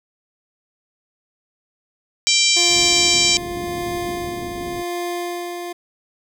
harmonic tone, 784 Hz, G5, in tune, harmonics 3 / 4 / 5 / 6 / 7 / 8 / 9 / 10, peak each -21 / -21 / -21 / -23 / -20 / -25 / -22 / -25 dBFS, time 2.27-3.37 s, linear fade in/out 0 ms
25% pulse tone with tremolo, 349.9 Hz, F4, 3 cents sharp, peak -19 dBFS, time 2.56-5.73 s, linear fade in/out 10 ms, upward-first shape sine, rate 0.9 Hz, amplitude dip 40%
white low-pass noise, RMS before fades -34 dBFS, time 2.66-4.84 s, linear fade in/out 50 ms, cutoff 350 Hz, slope 24 dB/octave
effects none

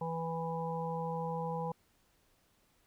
harmonic tone, 164.81 Hz, E3, in tune, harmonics 1 / 3 / 5 / 6, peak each -38 / -39 / -40 / -42 dBFS, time 0.01-1.72 s, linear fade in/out 5 ms, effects pink hiss -71 dBFS RMS until 2.86 s

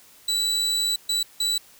35% pulse tone bursts at uneven times, 3951 Hz, B7, in tune, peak -19 dBFS, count 3, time 0.28-0.96 / 1.09-1.23 / 1.4-1.58 s, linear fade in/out 5 ms, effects white hiss -52 dBFS RMS until 1.79 s

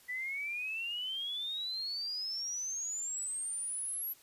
sine exponential sweep, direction up, 1963 to 11840 Hz, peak -35 dBFS, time 0.08-4.14 s, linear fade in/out 20 ms, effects white hiss -61 dBFS RMS until 4.22 s + resampled to 32000 Hz

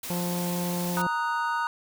white noise, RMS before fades -36 dBFS, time 0.03-1.02 s, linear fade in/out 5 ms
harmonic tone, 176 Hz, F3, 14 cents sharp, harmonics 1 / 2 / 3 / 4 / 5 / 6, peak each -28 / -37 / -36 / -43 / -39 / -46 dBFS, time 0.1-1.07 s, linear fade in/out 2 ms
triangle chord, D# minor, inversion second, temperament equal, 932.3 / 1244.5 / 1480 Hz, A#5 / D#6 / F#6, 0 / 0 / 0 cents, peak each -26 / -29 / -29 dBFS, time 0.97-1.67 s, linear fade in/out 0 ms
effects none

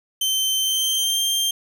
sawtooth tone with pitch glide, 3100 to 3174 Hz, G7 to G7, -20 to +21 cents, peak -16 dBFS, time 0.21-1.51 s, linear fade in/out 5 ms, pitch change +41 cents, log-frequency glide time 0.6-1.21 s, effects none

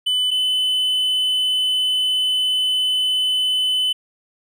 triangle tone pair in turn, 3000 / 3019 Hz, F#7 / F#7, +23 / +34 cents, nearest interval unison, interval 11 cents, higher second, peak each -15 dBFS, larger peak neither, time 0.06-0.31 / 0.31-3.93 s, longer second, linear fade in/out 10 ms, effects none

